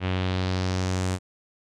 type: tone with low-pass filter sweep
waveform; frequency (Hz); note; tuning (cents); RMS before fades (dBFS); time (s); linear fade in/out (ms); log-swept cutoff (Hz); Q
sawtooth; 92.5; F#2; 0; -26; 0-1.19; 50; 2800 to 8600; 2.1
effects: none